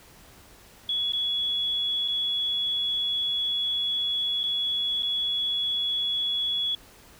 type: tone with dropouts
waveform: sine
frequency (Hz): 3376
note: G#7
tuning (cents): +28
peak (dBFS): -24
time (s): 0.89-6.75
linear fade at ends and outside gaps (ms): 2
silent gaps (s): 1.122-1.133 / 2.079-2.083 / 4.433-4.438 / 5.024-5.03
effects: pink hiss -52 dBFS RMS until 7.19 s